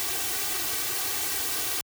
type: noise with comb filter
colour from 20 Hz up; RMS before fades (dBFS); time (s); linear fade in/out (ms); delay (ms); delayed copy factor
white; -29; 0-1.81; 0; 2.6; +1
effects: high-pass 60 Hz 12 dB/octave